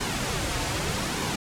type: noise with flanger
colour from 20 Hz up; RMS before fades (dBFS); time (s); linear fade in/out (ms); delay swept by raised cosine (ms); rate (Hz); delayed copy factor
pink; -28; 0-1.36; 10; 1.5 to 5.1; 0.82; -0.55
effects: low-pass 9000 Hz 12 dB/octave